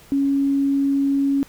sine tone, 277.2 Hz, C#4, in tune, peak -16 dBFS, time 0.12-1.43 s, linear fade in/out 0 ms, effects pink hiss -48 dBFS RMS until 1.48 s

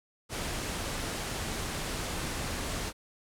pink low-pass noise, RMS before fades -35 dBFS, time 0.29-2.93 s, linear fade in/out 50 ms, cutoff 11000 Hz, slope 24 dB/octave, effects none

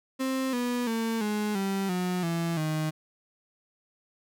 35% pulse tone with pitch steps, 263.3 / 244.3 / 226.6 / 210.2 / 194.99 / 180.88 / 167.8 / 155.66 Hz, C4 / B3 / A#3 / G#3 / G3 / F#3 / E3 / D#3, +11 / -19 / -49 / +21 / -9 / -39 / +31 / +1 cents, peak -25 dBFS, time 0.19-2.91 s, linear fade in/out 20 ms, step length 340 ms, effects none

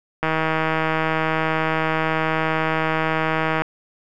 click train, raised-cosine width 0.5 ms, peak -6 dBFS, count 540, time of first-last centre 0.23-3.62 s, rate 159 Hz, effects none

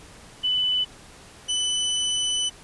sine / sawtooth tone pair in turn, 2995 / 2995 Hz, F#7 / F#7, +20 / +20 cents, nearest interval unison, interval 0 cents, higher neither, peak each -20 / -19 dBFS, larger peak second, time 0.43-0.85 / 1.48-2.5 s, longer second, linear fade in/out 20 ms, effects pink hiss -47 dBFS RMS until 2.63 s + resampled to 24000 Hz

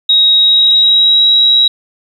sine tone with pitch glide, 3793 to 3857 Hz, A#7 to B7, +29 to -42 cents, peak -5 dBFS, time 0.09-1.68 s, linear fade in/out 5 ms, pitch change +29 cents, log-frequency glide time 0.34-1.23 s, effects 7-bit

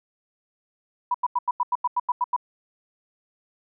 sine tone bursts, 982 Hz, B5, 10 cents flat, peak -19 dBFS, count 11, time 1.11-2.364 s, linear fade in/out 5 ms, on 34 ms, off 88 ms, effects none

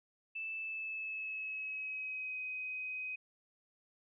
sine tone with pitch glide, 2637 to 2516 Hz, E7 to D#7, 0 to +19 cents, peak -38 dBFS, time 0.35-3.16 s, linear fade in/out 10 ms, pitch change -81 cents, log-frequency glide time 0.56-2.4 s, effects none

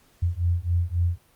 sine beating tone pair, 85 / 88.7 Hz, F2 / F2, -46 / +27 cents, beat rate 3.7 Hz, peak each -24 dBFS, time 0.22-1.18 s, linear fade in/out 10 ms, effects pink hiss -60 dBFS RMS until 1.35 s + Opus 48 kbps

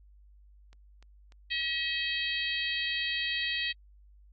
click train, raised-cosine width 0.2 ms, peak -39 dBFS, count 4, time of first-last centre 0.73-1.618 s, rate 3.38 Hz
harmonic tone, 640 Hz, D#5, 49 cents sharp, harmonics 3 / 4 / 5 / 6 / 7, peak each -34 / -35 / -35 / -37 / -39 dBFS, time 1.5-3.73 s, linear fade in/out 20 ms
effects added 50 Hz sine -54 dBFS peak until 4.32 s + AAC 32 kbps

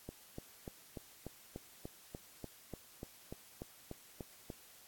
click train, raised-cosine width 2 ms, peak -30 dBFS, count 16, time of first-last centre 0.09-4.502 s, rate 3.4 Hz, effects white hiss -60 dBFS RMS until 4.87 s + AAC 64 kbps

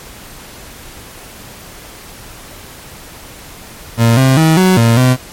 30% pulse tone with pitch steps, 115.7 / 132.1 / 159.6 / 186 / 115.5 / 127.4 Hz, A#2 / C3 / D#3 / F#3 / A#2 / C3, -13 / +17 / +44 / +9 / -16 / -46 cents, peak -4 dBFS, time 3.97-5.17 s, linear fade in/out 50 ms, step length 200 ms, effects pink hiss -34 dBFS RMS until 5.32 s + MP3 64 kbps

